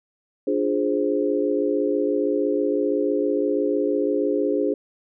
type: chord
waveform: sine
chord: D half-diminished seventh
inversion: none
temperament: equal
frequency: 293.7 / 349.2 / 415.3 / 523.3 Hz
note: D4 / F4 / Ab4 / C5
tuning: 0 / 0 / 0 / 0 cents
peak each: -24 / -27 / -23 / -26 dBFS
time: 0.47-4.74 s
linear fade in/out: 5 ms
effects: none